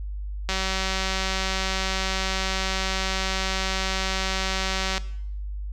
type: click train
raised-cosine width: 0.2 ms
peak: -9 dBFS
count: 854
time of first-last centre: 0.49-4.979 s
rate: 190 Hz
effects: noise-tail reverb RT60 0.7 s tail -17 dB re dry + added 50 Hz sine -29 dBFS peak until 5.72 s